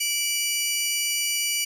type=tone pair together; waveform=15% pulse; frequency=2322 / 2927 Hz; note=D7 / F#7; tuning=-20 / -19 cents; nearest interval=major third; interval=401 cents; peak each=-19 dBFS; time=0-1.65 s; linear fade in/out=10 ms; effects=none